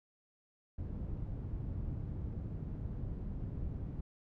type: low-pass noise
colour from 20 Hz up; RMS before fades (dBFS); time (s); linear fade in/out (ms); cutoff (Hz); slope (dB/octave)
white; -40; 0.78-4.01; 5; 120; 12
effects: none